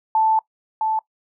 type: tone pair in turn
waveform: sine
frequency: 880 / 876.4 Hz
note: A5 / A5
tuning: 0 / -7 cents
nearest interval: unison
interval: 7 cents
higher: first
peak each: -14 / -18 dBFS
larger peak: first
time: 0.15-0.39 / 0.81-0.99 s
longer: first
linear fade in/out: 2 ms
effects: noise-tail reverb RT60 0.1 s tail -21 dB re dry